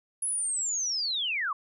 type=linear sweep; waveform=sine; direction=down; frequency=10548 to 1060 Hz; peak=-27 dBFS; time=0.22-1.53 s; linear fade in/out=5 ms; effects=none